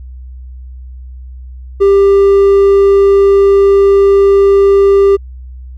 sine tone with hard clipping, 396 Hz, G4, 18 cents sharp, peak -5 dBFS, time 1.8-5.17 s, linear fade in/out 20 ms, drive 3 dB, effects added 63 Hz sine -26 dBFS peak until 5.77 s

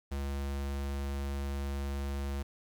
square tone, 69.6 Hz, C#2, 8 cents sharp, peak -34 dBFS, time 0.11-2.43 s, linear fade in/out 10 ms, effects 10-bit

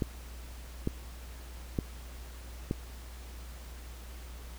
clicks, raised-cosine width 3 ms, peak -16 dBFS, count 4, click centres 0.022 / 0.874 / 1.788 / 2.711 s, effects added 60 Hz sine -43 dBFS peak until 4.58 s + pink hiss -52 dBFS RMS until 4.58 s

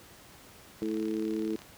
harmonic tone, 109 Hz, A2, 16 cents flat, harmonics 2 / 3 / 4, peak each -35 / -31 / -36 dBFS, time 0.82-1.56 s, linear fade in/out 0 ms
click train, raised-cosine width 0.2 ms, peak -30 dBFS, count 29, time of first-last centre 0.83-1.619 s, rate 35.5 Hz
effects pink hiss -53 dBFS RMS until 1.77 s + high-pass 60 Hz 12 dB/octave

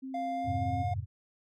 sine tone, 264.4 Hz, C4, 18 cents sharp, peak -37 dBFS, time 0.02-0.84 s, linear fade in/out 20 ms
triangle tone with pitch glide, 698.5 to 714 Hz, F5 to F5, 0 to +38 cents, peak -30 dBFS, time 0.14-0.94 s, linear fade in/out 5 ms, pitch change +38 cents, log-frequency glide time 0.33-0.76 s
sine chord, F minor, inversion none, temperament equal, 87.31 / 103.83 / 130.81 Hz, F2 / Ab2 / C3, 0 / 0 / 0 cents, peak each -35 / -34 / -39 dBFS, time 0.44-1.06 s, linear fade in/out 50 ms
effects none

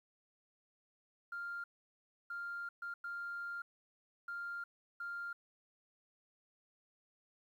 sine tone bursts at uneven times, 1396.9 Hz, F6, in tune, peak -39 dBFS, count 6, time 1.32-1.64 / 2.3-2.69 / 2.82-2.94 / 3.04-3.62 / 4.28-4.64 / 5-5.33 s, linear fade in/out 5 ms, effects tanh soft clip ceiling -36 dBFS + 12-bit

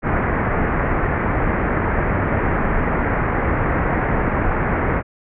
pink low-pass noise, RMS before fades -19 dBFS, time 0.02-5.03 s, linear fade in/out 50 ms, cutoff 2100 Hz, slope 48 dB/octave, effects none

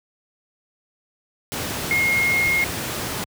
sine tone in noise, 2147 Hz, C7, 44 cents sharp, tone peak -17 dBFS, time 1.91-2.64 s, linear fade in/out 0 ms, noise pink, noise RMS -27 dBFS, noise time 1.52-3.24 s, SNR +7 dB, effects high-pass 80 Hz 12 dB/octave

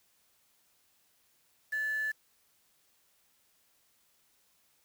sine tone with quantisation, 1739 Hz, A6, 21 cents flat, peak -30 dBFS, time 1.72-2.12 s, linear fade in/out 10 ms, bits 8, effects white hiss -70 dBFS RMS until 4.84 s

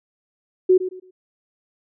sine tone with echo, 370 Hz, F#4, in tune, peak -10 dBFS, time 0.69-0.78 s, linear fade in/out 10 ms, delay 110 ms, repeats 3, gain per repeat -12 dB, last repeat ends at 1.11 s, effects none

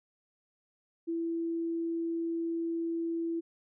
sine tone, 332.9 Hz, E4, 17 cents sharp, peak -30 dBFS, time 1.07-3.41 s, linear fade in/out 20 ms, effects none

